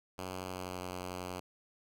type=tone with pitch glide; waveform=5% pulse; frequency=92.5 to 90.96 Hz; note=F#2 to F#2; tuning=0 to -29 cents; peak=-28 dBFS; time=0.18-1.4 s; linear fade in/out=5 ms; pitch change=-29 cents; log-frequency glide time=0.45-0.8 s; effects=none